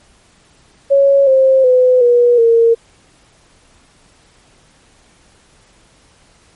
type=tone with pitch steps; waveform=sine; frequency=554.4 / 529.4 / 505.5 / 482.6 / 460.8 Hz; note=C#5 / C5 / B4 / B4 / A#4; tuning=0 / +20 / +40 / -40 / -20 cents; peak=-6 dBFS; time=0.9-2.75 s; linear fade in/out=20 ms; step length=370 ms; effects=pink hiss -50 dBFS RMS until 6.55 s + MP3 48 kbps